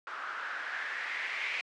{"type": "noise with low-pass filter sweep", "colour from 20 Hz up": "blue", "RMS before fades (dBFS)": -37, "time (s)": [0.07, 1.61], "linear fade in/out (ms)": 0, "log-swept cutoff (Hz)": [1300, 2300], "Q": 4.4, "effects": ["high-pass 400 Hz 12 dB/octave", "low-pass 6000 Hz 12 dB/octave"]}